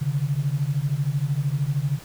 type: beating tone pair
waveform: sine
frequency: 135.2 / 148.2 Hz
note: C#3 / D3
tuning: -43 / +16 cents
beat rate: 13 Hz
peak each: -24 / -24 dBFS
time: 0.01-1.99 s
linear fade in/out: 10 ms
effects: pink hiss -45 dBFS RMS until 2.04 s